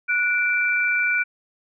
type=tone pair together; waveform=sine; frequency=1468.2 / 2342 Hz; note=F#6 / D7; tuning=-14 / -5 cents; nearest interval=minor sixth; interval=809 cents; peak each=-21 dBFS; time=0.08-1.24 s; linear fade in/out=20 ms; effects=none